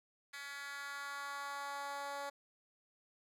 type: tone with high-pass filter sweep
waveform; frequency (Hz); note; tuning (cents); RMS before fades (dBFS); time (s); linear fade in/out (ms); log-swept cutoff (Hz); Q
10% pulse; 282.1; C#4; +30; -44; 0.33-2.3; 10; 2000 to 620; 1.9
effects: low-pass 12000 Hz 12 dB/octave + 12-bit